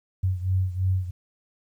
sine beating tone pair, 92.5 / 95.5 Hz, F#2 / G2, 0 / -45 cents, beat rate 3 Hz, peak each -23 / -27 dBFS, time 0.23-1.11 s, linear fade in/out 10 ms, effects 10-bit

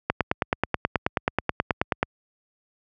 click train, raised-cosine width 0.5 ms, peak -5 dBFS, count 19, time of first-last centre 0.1-2.029 s, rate 9.33 Hz, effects high-pass 60 Hz 12 dB/octave

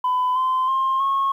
sine tone with pitch steps, 1004 / 1032.2 / 1061.2 / 1091.1 Hz, B5 / C6 / C6 / C#6, +28 / -24 / +24 / -28 cents, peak -16 dBFS, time 0.04-1.32 s, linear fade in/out 5 ms, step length 320 ms, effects tanh soft clip ceiling -15 dBFS + 9-bit

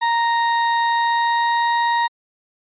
35% pulse tone with pitch glide, 932.3 to 939.3 Hz, A#5 to A#5, 0 to +13 cents, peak -14 dBFS, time 0.01-2.08 s, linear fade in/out 20 ms, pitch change +13 cents, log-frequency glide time 0.82-1.74 s, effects resampled to 8000 Hz

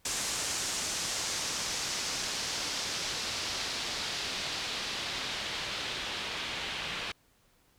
white noise with low-pass filter sweep, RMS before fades -35 dBFS, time 0.05-7.12 s, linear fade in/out 5 ms, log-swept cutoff 7400 to 3100 Hz, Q 1.5, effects pink hiss -67 dBFS RMS until 7.78 s

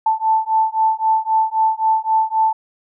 sine beating tone pair, 880 / 883.8 Hz, A5 / A5, 0 / +7 cents, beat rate 3.8 Hz, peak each -17 dBFS, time 0.06-2.53 s, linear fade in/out 5 ms, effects none

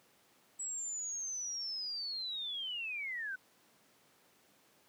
sine linear sweep, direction down, 7840 to 1480 Hz, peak -37 dBFS, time 0.59-3.36 s, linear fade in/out 10 ms, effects pink hiss -67 dBFS RMS until 4.88 s + high-pass 200 Hz 12 dB/octave

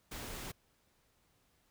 pink noise, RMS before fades -44 dBFS, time 0.11-0.52 s, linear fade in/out 10 ms, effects pink hiss -73 dBFS RMS until 1.7 s

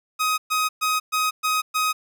sawtooth tone bursts, 1258 Hz, D#6, 19 cents sharp, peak -16 dBFS, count 6, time 0.19-1.93 s, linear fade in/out 20 ms, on 190 ms, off 120 ms, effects none

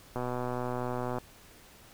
click train, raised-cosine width 1 ms, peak -20 dBFS, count 128, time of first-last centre 0.16-1.184 s, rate 124 Hz, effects pink hiss -55 dBFS RMS until 1.93 s

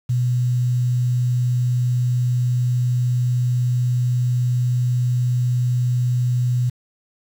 sine tone with quantisation, 123.47 Hz, B2, in tune, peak -16 dBFS, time 0.09-6.7 s, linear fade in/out 10 ms, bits 7, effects none

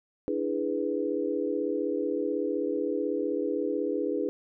sine chord, E dominant seventh, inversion third, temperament equal, 293.7 / 329.6 / 415.3 / 493.9 Hz, D4 / E4 / G#4 / B4, 0 / 0 / 0 / 0 cents, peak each -32 / -33 / -31 / -32 dBFS, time 0.28-4.29 s, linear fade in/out 0 ms, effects none

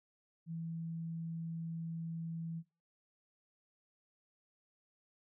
sine tone, 164.81 Hz, E3, in tune, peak -39 dBFS, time 0.46-2.63 s, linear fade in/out 50 ms, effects noise-tail reverb RT60 0.3 s tail -18 dB re dry

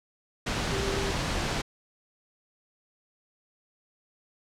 sine tone in noise, 393 Hz, G4, 4 cents sharp, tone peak -32 dBFS, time 0.71-1.11 s, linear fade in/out 10 ms, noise pink, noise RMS -29 dBFS, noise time 0.46-1.62 s, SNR -6 dB, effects low-pass 6000 Hz 12 dB/octave

